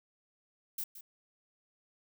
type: noise with echo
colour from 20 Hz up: violet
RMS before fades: -37 dBFS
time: 0.78-0.84 s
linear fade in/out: 5 ms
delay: 170 ms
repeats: 1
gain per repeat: -12 dB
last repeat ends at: 1.01 s
effects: none